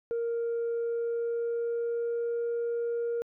sine tone with pitch glide, 466.2 to 469.7 Hz, A#4 to A#4, 0 to +13 cents, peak -26 dBFS, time 0.11-3.22 s, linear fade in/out 0 ms, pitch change +13 cents, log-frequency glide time 0.71-2.45 s, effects tanh soft clip ceiling -26 dBFS

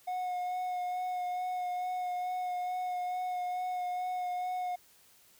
triangle tone with vibrato, 726 Hz, F#5, 33 cents flat, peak -30 dBFS, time 0.07-4.76 s, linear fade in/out 10 ms, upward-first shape sine, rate 2.3 Hz, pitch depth 16 cents each way, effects white hiss -62 dBFS RMS until 5.39 s

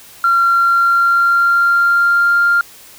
sine tone with pitch glide, 1374 to 1397.2 Hz, F6 to F6, -29 to 0 cents, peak -8 dBFS, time 0.24-2.61 s, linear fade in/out 2 ms, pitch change +29 cents, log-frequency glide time 0.4-2.42 s, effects tanh soft clip ceiling -5 dBFS + white hiss -40 dBFS RMS until 2.98 s

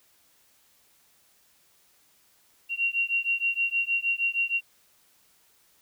sine beating tone pair, 2750 / 2756.4 Hz, F7 / F7, -27 / -23 cents, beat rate 6.4 Hz, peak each -27 dBFS, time 2.69-4.61 s, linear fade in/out 50 ms, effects white hiss -63 dBFS RMS until 5.81 s

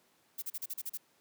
violet noise bursts, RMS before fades -38 dBFS, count 8, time 0.38-0.976 s, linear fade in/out 10 ms, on 43 ms, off 36 ms, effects pink hiss -69 dBFS RMS until 1.2 s + high-pass 200 Hz 12 dB/octave

